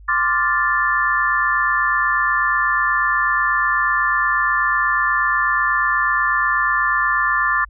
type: chord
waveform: sine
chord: D minor seventh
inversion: third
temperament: equal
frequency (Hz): 1046.5 / 1174.7 / 1396.9 / 1760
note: C6 / D6 / F6 / A6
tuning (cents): 0 / 0 / 0 / 0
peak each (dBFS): -23 / -20 / -24 / -18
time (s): 0.08-7.65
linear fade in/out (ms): 10
effects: added 50 Hz sine -39 dBFS peak until 7.69 s